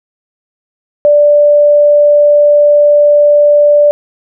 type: tone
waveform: sine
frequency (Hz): 587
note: D5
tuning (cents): -1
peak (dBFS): -3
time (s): 1.05-3.91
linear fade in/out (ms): 0
effects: none